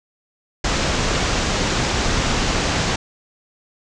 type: low-pass noise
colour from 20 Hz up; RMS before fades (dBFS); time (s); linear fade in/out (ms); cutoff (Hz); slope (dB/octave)
pink; -20; 0.64-2.96; 5; 7300; 48
effects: none